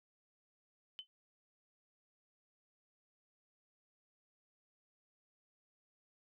sine tone with exponential decay, 3048 Hz, G7, 49 cents flat, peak -39 dBFS, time 0.99-1.07 s, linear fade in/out 0 ms, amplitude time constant 16 ms, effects none

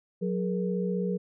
sine tone cluster, 184 / 419.1 / 474.5 Hz, F#3 / G#4 / A#4, -9 / +16 / +31 cents, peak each -28 / -33 / -33 dBFS, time 0.21-1.18 s, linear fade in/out 20 ms, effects none

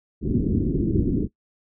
white low-pass noise, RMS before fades -22 dBFS, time 0.21-1.28 s, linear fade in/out 50 ms, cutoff 360 Hz, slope 48 dB/octave, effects noise-tail reverb RT60 0.1 s tail -19 dB re dry

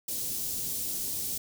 white band-stop noise, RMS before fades -33 dBFS, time 0.08-1.38 s, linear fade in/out 5 ms, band 360 to 5400 Hz, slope 12 dB/octave, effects none

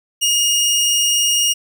20% pulse tone, 2854 Hz, F7, 37 cents sharp, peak -9 dBFS, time 0.21-1.54 s, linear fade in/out 20 ms, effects none

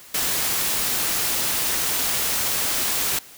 white noise, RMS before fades -23 dBFS, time 0.14-3.19 s, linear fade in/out 5 ms, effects white hiss -45 dBFS RMS until 3.37 s

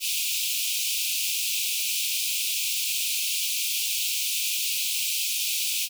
pink high-pass noise, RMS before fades -27 dBFS, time 0-5.89 s, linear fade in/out 50 ms, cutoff 2400 Hz, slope 96 dB/octave, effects none

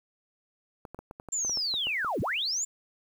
clicks, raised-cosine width 1 ms, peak -27 dBFS, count 12, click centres 0.852 / 0.946 / 0.99 / 1.111 / 1.199 / 1.287 / 1.449 / 1.496 / 1.573 / 1.74 / 1.87 / 2.047 s
sine linear two-way sweep, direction down then up, 7360 to 65.41 to 7360 Hz, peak -27 dBFS, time 1.32-2.65 s, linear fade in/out 10 ms, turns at 2.21 s
effects 9-bit

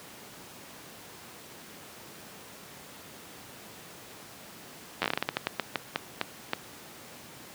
slowing click train, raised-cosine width 0.3 ms, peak -10 dBFS, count 17, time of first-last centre 5.02-6.534 s, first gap 10 ms, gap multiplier 1.26, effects pink hiss -47 dBFS RMS until 7.54 s + high-pass 150 Hz 12 dB/octave

